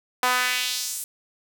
sawtooth tone with high-pass filter sweep, 250.4 Hz, B3, 24 cents sharp, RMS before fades -25 dBFS, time 0.23-1.04 s, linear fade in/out 2 ms, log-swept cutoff 890 to 10000 Hz, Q 1.6, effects none

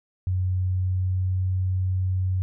sine tone with pitch glide, 92.2 to 93 Hz, F#2 to F#2, -6 to +9 cents, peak -21 dBFS, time 0.27-2.42 s, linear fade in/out 0 ms, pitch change +15 cents, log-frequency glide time 0.54-1.49 s, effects none

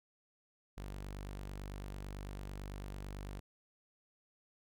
sawtooth tone, 49 Hz, G1, in tune, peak -39 dBFS, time 0.77-3.4 s, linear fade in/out 10 ms, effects none

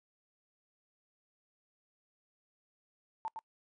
sine tone with echo, 890 Hz, A5, 20 cents sharp, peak -34 dBFS, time 3.25-3.28 s, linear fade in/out 0 ms, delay 110 ms, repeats 1, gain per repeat -5 dB, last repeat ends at 3.39 s, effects noise-tail reverb RT60 0.1 s tail -26 dB re dry + resampled to 22050 Hz

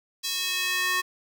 square tone with high-pass filter sweep, 366.2 Hz, F#4, 18 cents flat, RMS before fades -27 dBFS, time 0.23-1.02 s, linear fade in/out 20 ms, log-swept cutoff 4200 to 1400 Hz, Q 1.6, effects none

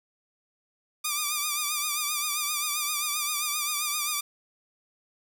5% pulse tone with vibrato, 1192 Hz, D6, 25 cents sharp, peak -15 dBFS, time 1.04-4.21 s, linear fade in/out 10 ms, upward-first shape triangle, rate 7.6 Hz, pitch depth 71 cents each way, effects none

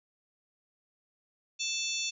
harmonic tone with a mistuned harmonic, 880 Hz, A5, in tune, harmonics 3 / 4 / 5 / 6 / 7 / 8, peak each -36 / -37 / -38 / -39 / -39 / -40 dBFS, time 1.59-2.11 s, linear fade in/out 20 ms, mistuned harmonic 6, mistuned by +100 cents, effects none

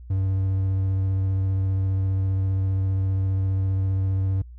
triangle tone with vibrato, 95.7 Hz, G2, 41 cents flat, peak -18 dBFS, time 0.1-4.42 s, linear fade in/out 5 ms, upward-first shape sine, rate 15 Hz, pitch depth 12 cents each way, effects added 60 Hz sine -39 dBFS peak until 4.58 s

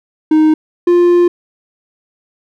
triangle tone pair in turn, 311.1 / 350.3 Hz, D#4 / F4, 0 / +5 cents, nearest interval major second, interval 205 cents, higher second, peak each -4 dBFS, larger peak neither, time 0.31-0.54 / 0.87-1.28 s, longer second, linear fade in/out 5 ms, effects none

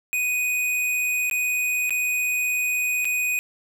square tone with dropouts, 2489 Hz, D#7, in tune, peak -22 dBFS, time 0.13-3.39 s, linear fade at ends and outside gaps 0 ms, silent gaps 1.298-1.312 / 1.895-1.906 / 3.046-3.053 s, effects none

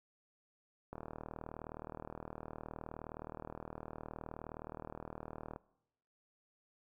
click train, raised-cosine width 1 ms, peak -30 dBFS, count 183, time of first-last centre 0.93-5.561 s, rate 39.3 Hz, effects noise-tail reverb RT60 0.9 s tail -22 dB re dry

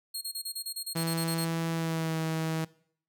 20% pulse tone bursts, 4263 Hz, C8, 32 cents sharp, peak -27 dBFS, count 13, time 0.14-1.451 s, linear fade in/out 10 ms, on 75 ms, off 28 ms
sawtooth tone with pitch glide, 164.81 to 160.58 Hz, E3 to E3, 0 to -45 cents, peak -25 dBFS, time 0.95-2.65 s, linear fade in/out 10 ms, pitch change -45 cents, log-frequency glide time 1.72-2.18 s
effects noise-tail reverb RT60 0.6 s tail -21 dB re dry

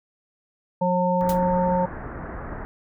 harmonic tone, 180 Hz, F#3, 47 cents flat, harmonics 1 / 3 / 5, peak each -23 / -23 / -23 dBFS, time 0.81-1.86 s, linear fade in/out 10 ms
pink low-pass noise, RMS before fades -34 dBFS, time 1.21-2.65 s, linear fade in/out 0 ms, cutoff 1800 Hz, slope 48 dB/octave
white noise with exponential decay, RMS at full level -30 dBFS, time 1.29-1.41 s, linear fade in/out 2 ms, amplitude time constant 25 ms
effects none

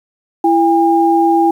sine tone pair together, 334.1 / 807.1 Hz, E4 / G#5, +23 / -50 cents, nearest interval octave + minor third, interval 1527 cents, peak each -11 dBFS, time 0.44-1.51 s, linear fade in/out 5 ms, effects 7-bit

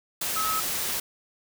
sine tone in noise, 1287 Hz, E6, 42 cents flat, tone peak -26 dBFS, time 0.36-0.6 s, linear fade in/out 5 ms, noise white, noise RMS -29 dBFS, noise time 0.21-1 s, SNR 0 dB, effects none

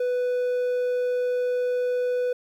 triangle tone, 495.7 Hz, B4, 6 cents sharp, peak -20 dBFS, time 0-2.33 s, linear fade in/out 5 ms, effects 10-bit

